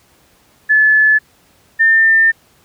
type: tone pair in turn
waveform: sine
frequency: 1728 / 1799.4 Hz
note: A6 / A6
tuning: -32 / +38 cents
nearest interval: minor second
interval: 70 cents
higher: second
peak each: -7 dBFS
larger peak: neither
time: 0.69-1.19 / 1.79-2.32 s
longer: second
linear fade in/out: 20 ms
effects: pink hiss -52 dBFS RMS until 2.64 s + high-pass 60 Hz 12 dB/octave